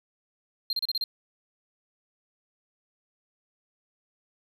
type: tone bursts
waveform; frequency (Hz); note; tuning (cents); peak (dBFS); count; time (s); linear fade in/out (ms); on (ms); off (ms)
triangle; 4187; C8; 0; -24; 6; 0.7-1.04; 2; 30; 32
effects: none